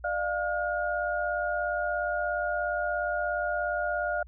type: tone cluster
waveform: sine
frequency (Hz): 601 / 698 / 1431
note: D5 / F5 / F6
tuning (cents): +40 / -1 / +42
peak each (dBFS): -31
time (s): 0.04-4.23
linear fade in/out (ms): 5
effects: added 60 Hz sine -46 dBFS peak until 4.27 s